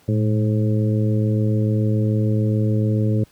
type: harmonic tone with a mistuned harmonic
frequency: 106.9 Hz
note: A2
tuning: 49 cents flat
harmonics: 1 / 2 / 3 / 4 / 5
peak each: -17 / -23 / -27 / -29 / -31 dBFS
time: 0.08-3.24 s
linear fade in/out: 5 ms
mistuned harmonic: 1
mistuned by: +70 cents
effects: pink hiss -55 dBFS RMS until 3.31 s + high-pass 60 Hz 12 dB/octave